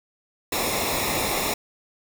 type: noise with comb filter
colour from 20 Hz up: pink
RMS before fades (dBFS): -25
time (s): 0.52-1.54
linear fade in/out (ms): 5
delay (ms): 0.65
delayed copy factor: -0.7
effects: none